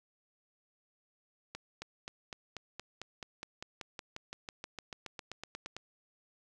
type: accelerating click train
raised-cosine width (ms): 0.2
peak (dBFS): -24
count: 25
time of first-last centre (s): 1.55-5.766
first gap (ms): 270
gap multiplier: 0.96
effects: none